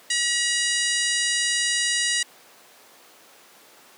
harmonic tone, 960 Hz, B5, 49 cents flat, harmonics 2 / 3 / 4 / 5 / 6 / 7 / 8 / 9 / 10, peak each -26 / -28 / -29 / -30 / -31 / -31 / -32 / -33 / -33 dBFS, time 0.1-2.23 s, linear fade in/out 5 ms, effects pink hiss -50 dBFS RMS until 3.97 s + high-pass 400 Hz 12 dB/octave

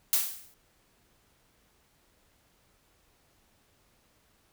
blue noise with exponential decay, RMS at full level -22 dBFS, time 0.13-0.54 s, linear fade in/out 0 ms, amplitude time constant 88 ms, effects pink hiss -67 dBFS RMS until 4.52 s

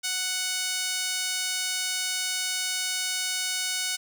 5% pulse tone with high-pass filter, 740 Hz, F#5, in tune, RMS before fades -29 dBFS, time 0.03-3.97 s, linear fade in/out 20 ms, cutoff 1500 Hz, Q 0.74, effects none

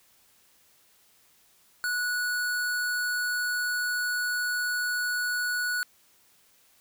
square tone, 1469 Hz, F#6, 13 cents flat, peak -27 dBFS, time 1.84-5.83 s, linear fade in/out 0 ms, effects white hiss -62 dBFS RMS until 6.8 s

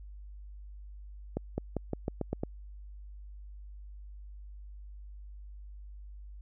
accelerating click train, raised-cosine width 2 ms, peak -18 dBFS, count 8, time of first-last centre 1.37-2.435 s, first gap 210 ms, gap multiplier 0.89, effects added 50 Hz sine -44 dBFS peak until 6.41 s

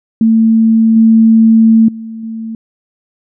sine tone with level steps, 224 Hz, A3, 31 cents sharp, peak -5 / -3 / -22 / -19 dBFS, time 0.21-2.55 s, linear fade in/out 2 ms, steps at 0.96 / 1.88 / 2.23 s, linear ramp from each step 5 ms, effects none

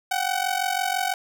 sawtooth ring-modulated tone, 752 Hz, F#5, 28 cents sharp, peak -16 dBFS, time 0.11-1.14 s, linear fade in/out 2 ms, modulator 23 Hz, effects none

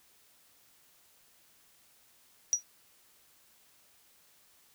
sine tone with exponential decay, 5790 Hz, F#8, 38 cents flat, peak -19 dBFS, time 2.53-2.63 s, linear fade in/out 0 ms, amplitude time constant 20 ms, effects white hiss -64 dBFS RMS until 4.74 s

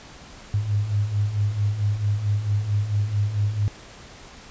sine beating tone pair, 100 / 104.5 Hz, G2 / G#2, +35 / +11 cents, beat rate 4.5 Hz, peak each -27 / -21 dBFS, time 0.54-3.68 s, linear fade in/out 0 ms, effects pink hiss -44 dBFS RMS until 4.5 s + resampled to 16000 Hz

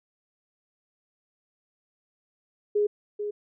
sine tone with echo, 415.3 Hz, G#4, in tune, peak -20 dBFS, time 2.75-2.87 s, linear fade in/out 10 ms, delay 440 ms, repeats 1, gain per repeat -8 dB, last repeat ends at 3.31 s, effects none

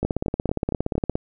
two click trains, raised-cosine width 2 ms, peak -11 / -9 dBFS, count 5 / 20, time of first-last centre 0.03-0.954 / 0.05-1.155 s, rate 4.33 / 17.2 Hz, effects none

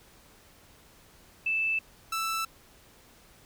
sine / sawtooth tone pair in turn, 2637 / 1323.5 Hz, E7 / E6, 0 / +7 cents, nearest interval octave, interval 1193 cents, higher first, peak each -25 dBFS, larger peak neither, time 1.46-1.79 / 2.12-2.45 s, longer neither, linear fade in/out 5 ms, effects pink hiss -57 dBFS RMS until 3.45 s

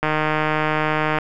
click train, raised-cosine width 0.5 ms, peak -5 dBFS, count 179, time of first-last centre 0.03-1.186 s, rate 154 Hz, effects none

